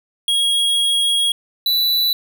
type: tone pair in turn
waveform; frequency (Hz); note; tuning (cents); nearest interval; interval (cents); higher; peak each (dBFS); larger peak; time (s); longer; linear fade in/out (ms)
square; 3298 / 3965; G#7 / B7; -13 / +6; minor third; 319; second; -15; neither; 0.28-1.32 / 1.66-2.13; first; 2
effects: none